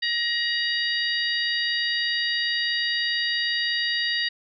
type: harmonic tone with a mistuned harmonic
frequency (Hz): 943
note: A#5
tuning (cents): +20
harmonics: 2 / 3 / 4 / 5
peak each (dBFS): -26 / -30 / -28 / -29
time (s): 0.02-4.29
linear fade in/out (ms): 10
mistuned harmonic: 3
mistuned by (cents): +37
effects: none